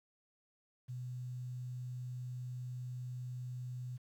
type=tone with quantisation; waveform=sine; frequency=125 Hz; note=B2; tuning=21 cents sharp; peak=-40 dBFS; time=0.88-3.98 s; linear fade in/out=20 ms; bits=11; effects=none